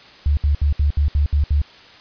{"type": "tone bursts", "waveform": "sine", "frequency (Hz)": 72.6, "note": "D2", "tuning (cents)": -19, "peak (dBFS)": -13, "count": 8, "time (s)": [0.26, 1.616], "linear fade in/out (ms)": 0, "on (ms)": 110, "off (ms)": 68, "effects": ["white hiss -44 dBFS RMS until 2 s", "resampled to 11025 Hz"]}